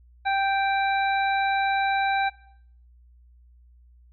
harmonic tone, 784 Hz, G5, in tune, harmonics 1 / 2 / 3 / 5, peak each -22 / -28 / -32 / -36 dBFS, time 0.25-2.3 s, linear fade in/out 20 ms, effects noise-tail reverb RT60 0.6 s tail -18 dB re dry + added 60 Hz sine -51 dBFS peak until 4.12 s

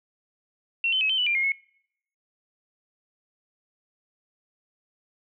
sine tone with pitch steps, 2723 / 3063 / 2564 / 3092 / 2966 / 2383 / 2137 / 2186 Hz, F7 / G7 / E7 / G7 / F#7 / D7 / C7 / C#7, -44 / -41 / -49 / -24 / +4 / +25 / +36 / -25 cents, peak -21 dBFS, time 0.84-1.52 s, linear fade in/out 2 ms, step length 85 ms, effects noise-tail reverb RT60 0.7 s tail -25 dB re dry

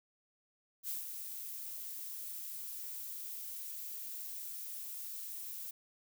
violet noise with ADSR envelope, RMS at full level -38 dBFS, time 0.83-5.71 s, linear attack 60 ms, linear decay 150 ms, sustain -6 dB, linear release 6 ms, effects none

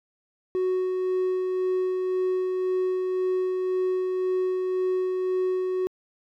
triangle tone with tremolo, 370 Hz, F#4, in tune, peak -19 dBFS, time 0.55-5.87 s, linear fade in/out 0 ms, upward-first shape sine, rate 1.9 Hz, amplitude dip 30%, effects tanh soft clip ceiling -15 dBFS

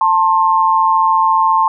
sine tone pair together, 889 / 1063.3 Hz, A5 / C6, +18 / +28 cents, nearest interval minor third, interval 310 cents, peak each -12 dBFS, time 0.01-1.68 s, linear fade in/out 2 ms, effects none

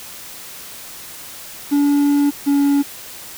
triangle tone pair in turn, 286.8 / 283 Hz, D4 / C#4, -41 / +36 cents, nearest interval unison, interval 23 cents, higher first, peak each -10 dBFS, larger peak neither, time 1.71-2.31 / 2.46-2.83 s, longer first, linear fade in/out 20 ms, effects white hiss -35 dBFS RMS until 3.37 s

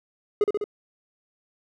triangle tone with echo, 415.3 Hz, G#4, in tune, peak -14 dBFS, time 0.41-0.44 s, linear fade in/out 2 ms, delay 67 ms, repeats 3, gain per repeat -3 dB, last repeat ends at 0.641 s, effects none

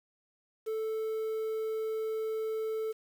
triangle tone with quantisation, 440 Hz, A4, in tune, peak -29 dBFS, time 0.66-2.93 s, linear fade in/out 20 ms, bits 9, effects none

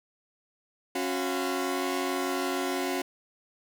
sawtooth tone cluster, 274.6 / 366.3 / 686 / 1014 Hz, C#4 / F#4 / F5 / B5, -16 / -17 / -31 / +45 cents, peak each -28 / -27 / -33 / -35 dBFS, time 0.95-3.02 s, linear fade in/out 5 ms, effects none

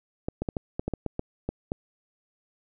clicks, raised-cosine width 2 ms, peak -15 dBFS, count 11, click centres 0.285 / 0.42 / 0.488 / 0.568 / 0.795 / 0.88 / 0.937 / 1.063 / 1.194 / 1.49 / 1.719 s, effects none

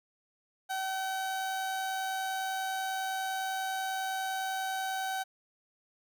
30% pulse tone with amplitude modulation, 763 Hz, G5, 47 cents flat, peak -28 dBFS, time 0.69-5.24 s, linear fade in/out 20 ms, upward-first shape sine, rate 110 Hz, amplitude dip 25%, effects none

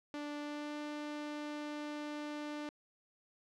sawtooth tone with pitch glide, 293.7 to 297.1 Hz, D4 to D4, 0 to +20 cents, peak -36 dBFS, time 0.14-2.69 s, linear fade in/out 0 ms, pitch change +20 cents, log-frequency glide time 0.4-0.78 s, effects low-pass 5000 Hz 12 dB/octave + 13-bit

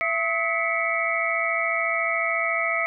sine tone cluster, 670 / 1279 / 1979 / 2159 / 2273 Hz, E5 / D#6 / B6 / C#7 / C#7, +28 / +47 / +3 / -46 / +43 cents, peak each -28 dBFS, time 0.01-2.86 s, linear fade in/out 0 ms, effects none

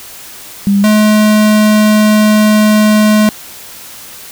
sine / square tone pair in turn, 199.9 / 213 Hz, G3 / G#3, +34 / +44 cents, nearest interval minor second, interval 110 cents, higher second, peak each -6 dBFS, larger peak neither, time 0.67-0.84 / 0.84-3.29 s, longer second, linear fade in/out 0 ms, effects white hiss -31 dBFS RMS until 4.31 s

